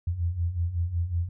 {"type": "beating tone pair", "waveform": "sine", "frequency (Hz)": [82.41, 87.81], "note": ["E2", "F2"], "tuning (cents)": [0, 10], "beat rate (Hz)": 5.4, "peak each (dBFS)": [-31, -26], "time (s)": [0.07, 1.29], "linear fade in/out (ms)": 5, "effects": []}